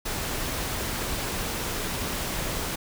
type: noise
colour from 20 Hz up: pink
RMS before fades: -30 dBFS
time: 0.05-2.76 s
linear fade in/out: 10 ms
effects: none